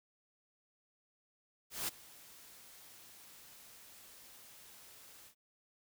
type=noise with ADSR envelope; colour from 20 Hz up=white; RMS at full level=-36 dBFS; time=1.7-5.35 s; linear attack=180 ms; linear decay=16 ms; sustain=-21 dB; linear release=90 ms; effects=none